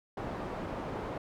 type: low-pass noise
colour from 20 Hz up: white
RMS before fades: -38 dBFS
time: 0.17-1.18 s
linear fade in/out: 5 ms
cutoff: 710 Hz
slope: 12 dB/octave
effects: none